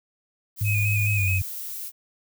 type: noise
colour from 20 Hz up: violet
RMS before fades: -34 dBFS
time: 0.56-1.92 s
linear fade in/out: 50 ms
type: tone with pitch glide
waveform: sine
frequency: 103.83 to 94.12 Hz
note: G#2 to F#2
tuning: 0 to +30 cents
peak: -21 dBFS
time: 0.61-1.42 s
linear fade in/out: 5 ms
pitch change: -170 cents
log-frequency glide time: 1.14-1.28 s
type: tone with vibrato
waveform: triangle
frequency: 2500 Hz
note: D#7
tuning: 8 cents sharp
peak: -23 dBFS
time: 0.64-1.41 s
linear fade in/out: 50 ms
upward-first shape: square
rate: 4.7 Hz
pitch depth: 32 cents each way
effects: none